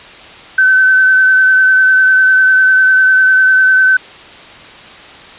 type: tone with vibrato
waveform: sine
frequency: 1527 Hz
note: G6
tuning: 46 cents flat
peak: -5 dBFS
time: 0.58-3.97 s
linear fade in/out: 5 ms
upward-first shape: triangle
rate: 10 Hz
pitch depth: 19 cents each way
effects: white hiss -34 dBFS RMS until 5.38 s + resampled to 8000 Hz